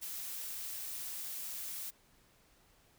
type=noise; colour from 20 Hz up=blue; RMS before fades=-42 dBFS; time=0.01-1.91 s; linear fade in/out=20 ms; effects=pink hiss -67 dBFS RMS until 2.98 s